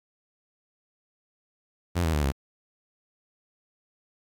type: tone with pitch steps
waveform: sawtooth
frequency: 87.31 / 80.53 / 74.27 / 68.5 Hz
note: F2 / E2 / D2 / C#2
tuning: 0 / -40 / +20 / -20 cents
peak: -19 dBFS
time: 1.95-2.322 s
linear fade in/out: 20 ms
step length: 93 ms
effects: 10-bit